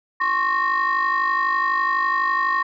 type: tone cluster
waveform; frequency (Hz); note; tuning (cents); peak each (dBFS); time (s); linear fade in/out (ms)
sine; 1066 / 1118 / 1842; C6 / C#6 / A#6; +32 / +14 / -21; -21; 0.2-2.63; 10
effects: tanh soft clip ceiling -13 dBFS